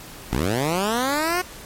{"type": "linear sweep", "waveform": "10% pulse", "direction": "up", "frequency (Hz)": [49, 370], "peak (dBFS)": -12, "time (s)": [0.31, 1.42], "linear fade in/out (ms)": 10, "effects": ["pink hiss -40 dBFS RMS until 1.65 s", "MP3 64 kbps"]}